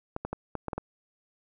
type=clicks; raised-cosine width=1 ms; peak=-18 dBFS; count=7; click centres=0.164 / 0.25 / 0.33 / 0.553 / 0.683 / 0.732 / 0.78 s; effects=none